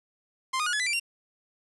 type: tone with pitch steps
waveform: sawtooth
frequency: 1047 / 1230.8 / 1446.9 / 1700.9 / 1999.4 / 2350 / 2763 Hz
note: C6 / D#6 / F#6 / G#6 / B6 / D7 / F7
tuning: +1 / -19 / -39 / +41 / +21 / +1 / -19 cents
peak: -22 dBFS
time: 0.53-0.999 s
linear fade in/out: 10 ms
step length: 67 ms
effects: resampled to 24000 Hz + 9-bit